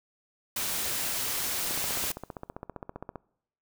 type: noise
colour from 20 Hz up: white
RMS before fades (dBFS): -31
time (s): 0.56-2.12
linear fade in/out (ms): 5
type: click train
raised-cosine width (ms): 1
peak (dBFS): -23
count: 23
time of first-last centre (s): 1.71-3.157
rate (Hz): 15.2
effects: noise-tail reverb RT60 0.7 s tail -23 dB re dry